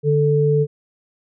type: tone pair together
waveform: sine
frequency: 147.3 / 440 Hz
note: D3 / A4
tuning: +6 / 0 cents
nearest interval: octave + perfect fifth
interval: 1894 cents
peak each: -16 dBFS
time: 0.03-0.67 s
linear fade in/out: 50 ms
effects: none